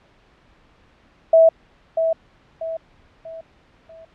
sine tone with echo, 652 Hz, E5, 19 cents flat, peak -8 dBFS, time 1.33-1.49 s, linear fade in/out 5 ms, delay 640 ms, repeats 4, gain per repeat -8 dB, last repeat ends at 4.05 s, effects pink hiss -55 dBFS RMS until 4.14 s + low-pass 3000 Hz 12 dB/octave

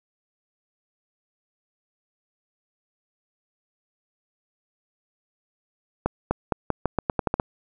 accelerating click train, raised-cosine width 1 ms, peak -7 dBFS, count 11, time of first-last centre 6.06-7.399 s, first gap 250 ms, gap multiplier 0.85, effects none

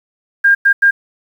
sine tone bursts at uneven times, 1608 Hz, G6, 44 cents sharp, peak -6 dBFS, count 3, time 0.44-0.55 / 0.65-0.73 / 0.82-0.91 s, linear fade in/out 10 ms, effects 7-bit

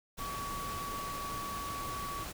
sine tone in noise, 1133 Hz, C#6, 37 cents sharp, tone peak -38 dBFS, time 0.19-2.25 s, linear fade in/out 20 ms, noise pink, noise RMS -42 dBFS, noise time 0.17-2.33 s, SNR +1 dB, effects none

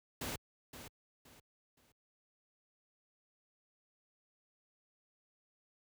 pink noise with echo, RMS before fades -40 dBFS, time 0.21-0.36 s, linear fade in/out 5 ms, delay 520 ms, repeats 3, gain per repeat -10 dB, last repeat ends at 1.92 s, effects high-pass 60 Hz 12 dB/octave

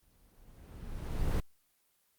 brown noise with exponential growth, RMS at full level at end -28 dBFS, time 0.02-1.4 s, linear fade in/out 1 ms, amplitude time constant 300 ms, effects white hiss -73 dBFS RMS until 2.18 s + Opus 24 kbps

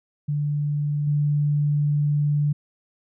sine tone with level steps, 146.83 Hz, D3, in tune, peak -21 / -18 dBFS, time 0.28-2.53 s, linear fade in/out 10 ms, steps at 1.07 s, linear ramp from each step 5 ms, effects none

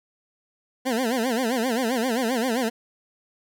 20% pulse tone with vibrato, 241.8 Hz, B3, 36 cents flat, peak -17 dBFS, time 0.85-2.7 s, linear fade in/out 20 ms, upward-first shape sine, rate 7.6 Hz, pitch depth 170 cents each way, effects none

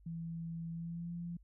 sine tone with pitch glide, 166 to 171.66 Hz, E3 to F3, +12 to -30 cents, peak -39 dBFS, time 0.06-1.37 s, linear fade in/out 5 ms, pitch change +58 cents, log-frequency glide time 0.71-1.12 s, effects added 50 Hz sine -59 dBFS peak until 1.43 s

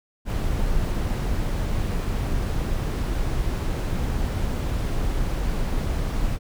brown noise, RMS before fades -24 dBFS, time 0.25-6.39 s, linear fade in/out 50 ms, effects none

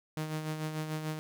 sawtooth tone with tremolo, 155.56 Hz, D#3, in tune, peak -28 dBFS, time 0.17-1.19 s, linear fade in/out 0 ms, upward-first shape sine, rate 6.8 Hz, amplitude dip 50%, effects none

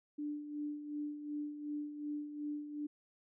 sine tone with tremolo, 295.5 Hz, D4, 11 cents sharp, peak -36 dBFS, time 0.18-2.87 s, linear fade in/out 10 ms, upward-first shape sine, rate 2.7 Hz, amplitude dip 60%, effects none

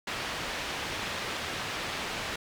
white low-pass noise, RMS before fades -35 dBFS, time 0.07-2.36 s, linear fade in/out 5 ms, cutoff 3100 Hz, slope 12 dB/octave, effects none

